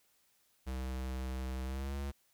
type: tone with pitch glide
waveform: square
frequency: 64.7 to 69.75 Hz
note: C2 to C#2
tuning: -19 to +11 cents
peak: -37 dBFS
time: 0.66-2.12 s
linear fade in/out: 20 ms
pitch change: +130 cents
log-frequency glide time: 1.64-1.97 s
effects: white hiss -72 dBFS RMS until 2.33 s